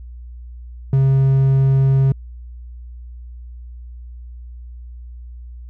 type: tone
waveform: triangle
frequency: 134.8 Hz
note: C#3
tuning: 48 cents flat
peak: -9 dBFS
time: 0.93-2.12 s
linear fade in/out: 2 ms
effects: added 60 Hz sine -32 dBFS peak until 5.69 s